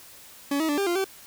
40% pulse tone with pitch steps, 282.3 / 318.9 / 291.4 / 397.9 / 347.8 / 385.6 Hz, C#4 / D#4 / D4 / G4 / F4 / G4, +32 / +43 / -13 / +26 / -7 / -28 cents, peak -22 dBFS, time 0.51-1.044 s, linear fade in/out 5 ms, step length 89 ms, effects white hiss -48 dBFS RMS until 1.26 s

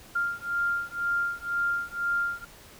sine beating tone pair, 1396 / 1398 Hz, F6 / F6, -1 / +1 cents, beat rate 2 Hz, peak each -29 / -29 dBFS, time 0.15-2.45 s, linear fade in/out 10 ms, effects pink hiss -50 dBFS RMS until 2.79 s

